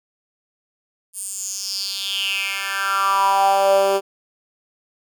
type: tone with high-pass filter sweep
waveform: 10% pulse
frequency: 196 Hz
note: G3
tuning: in tune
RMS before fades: -20 dBFS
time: 1.13-4.01 s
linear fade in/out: 50 ms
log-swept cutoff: 9700 to 430 Hz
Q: 5.5
effects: none